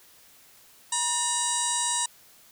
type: harmonic tone with a mistuned harmonic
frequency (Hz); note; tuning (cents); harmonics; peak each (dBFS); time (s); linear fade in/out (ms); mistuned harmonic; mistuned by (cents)
959; A#5; +49; 1 / 2 / 3 / 4 / 5 / 6 / 7 / 8 / 9 / 10; -31 / -38 / -39 / -33 / -40 / -35 / -37 / -30 / -31 / -36; 0.92-2.06; 5; 2; -100
effects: white hiss -55 dBFS RMS until 2.51 s